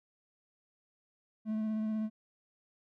triangle tone with vibrato, 217.1 Hz, A3, 23 cents flat, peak -29 dBFS, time 1.45-2.1 s, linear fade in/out 50 ms, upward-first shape sine, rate 16 Hz, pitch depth 16 cents each way, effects none

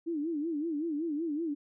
sine tone with vibrato, 312.8 Hz, D#4, 9 cents sharp, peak -30 dBFS, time 0.06-1.55 s, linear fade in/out 20 ms, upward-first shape sine, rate 5.3 Hz, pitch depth 150 cents each way, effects none

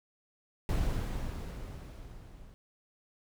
brown noise with level ramp, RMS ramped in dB -29 to -53 dBFS, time 0.69-2.54 s, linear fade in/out 0 ms, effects none

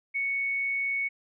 sine tone, 2219 Hz, C#7, 1 cent sharp, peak -26 dBFS, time 0.14-1.09 s, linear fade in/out 20 ms, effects none

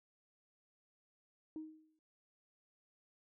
sine tone with exponential decay, 313.4 Hz, D#4, 13 cents sharp, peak -39 dBFS, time 1.56-1.99 s, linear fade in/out 1 ms, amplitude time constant 93 ms, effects noise-tail reverb RT60 0.5 s tail -21 dB re dry + tanh soft clip ceiling -37 dBFS

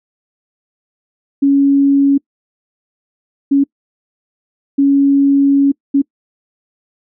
sine tone bursts at uneven times, 278.5 Hz, C#4, 8 cents sharp, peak -7 dBFS, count 4, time 1.42-2.18 / 3.51-3.64 / 4.78-5.72 / 5.94-6.02 s, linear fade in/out 10 ms, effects noise-tail reverb RT60 0.1 s tail -25 dB re dry

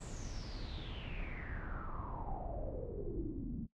brown noise with low-pass filter sweep, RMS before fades -42 dBFS, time 0-3.67 s, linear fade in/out 20 ms, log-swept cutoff 7900 to 220 Hz, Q 8.1, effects noise-tail reverb RT60 0.1 s tail -19 dB re dry

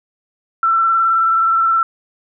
sine tone with vibrato, 1340 Hz, E6, 28 cents sharp, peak -11 dBFS, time 0.63-1.83 s, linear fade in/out 2 ms, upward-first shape square, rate 19 Hz, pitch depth 19 cents each way, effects none

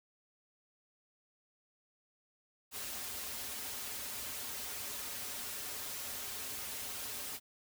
white noise with comb filter, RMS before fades -42 dBFS, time 2.71-7.4 s, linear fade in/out 50 ms, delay 6 ms, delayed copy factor -0.9, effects none

